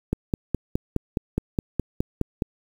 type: click train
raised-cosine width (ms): 3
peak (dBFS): -9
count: 12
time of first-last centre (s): 0.13-2.422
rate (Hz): 4.8
effects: 7-bit